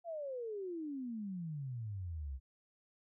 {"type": "exponential sweep", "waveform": "sine", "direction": "down", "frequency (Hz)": [698.5, 62.8], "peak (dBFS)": -39, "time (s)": [0.04, 2.4], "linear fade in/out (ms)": 50, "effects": []}